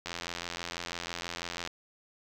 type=click train; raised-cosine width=0.2 ms; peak=-18 dBFS; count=140; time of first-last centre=0.06-1.674 s; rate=86.1 Hz; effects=8-bit